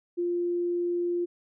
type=tone; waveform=sine; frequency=349.2 Hz; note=F4; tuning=in tune; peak=-25 dBFS; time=0.17-1.26 s; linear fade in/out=20 ms; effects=none